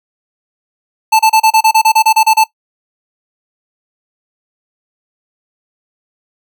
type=tone bursts; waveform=square; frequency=880 Hz; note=A5; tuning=in tune; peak=-6 dBFS; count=13; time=1.12-2.441 s; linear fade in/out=10 ms; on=73 ms; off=31 ms; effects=noise-tail reverb RT60 0.1 s tail -18 dB re dry